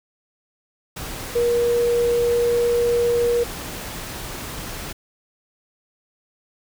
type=tone in noise; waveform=sine; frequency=475.9 Hz; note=A#4; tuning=36 cents sharp; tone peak=-16 dBFS; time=1.35-3.44 s; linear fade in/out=10 ms; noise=pink; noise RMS=-32 dBFS; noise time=0.96-4.93 s; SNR=+13 dB; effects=none